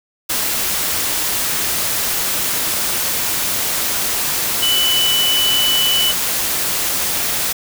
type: tone in noise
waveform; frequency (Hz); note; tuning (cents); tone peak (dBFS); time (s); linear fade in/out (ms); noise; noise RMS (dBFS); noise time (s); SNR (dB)
sine; 2982; F#7; +13; -14; 4.62-6.12; 10; white; -19; 0.29-7.53; +2
effects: none